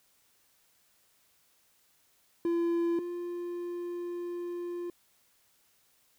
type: tone pair in turn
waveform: triangle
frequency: 340 / 349.4 Hz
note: F4 / F4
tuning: -46 / +1 cents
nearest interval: unison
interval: 47 cents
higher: second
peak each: -24 / -32 dBFS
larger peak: first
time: 2.45-2.99 / 2.99-4.9 s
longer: second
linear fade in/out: 2 ms
effects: white hiss -68 dBFS RMS until 6.18 s